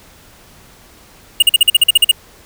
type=tone bursts; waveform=square; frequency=2855 Hz; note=F7; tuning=37 cents sharp; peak=-5 dBFS; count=11; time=1.4-2.114 s; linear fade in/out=5 ms; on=24 ms; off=45 ms; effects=pink hiss -44 dBFS RMS until 2.45 s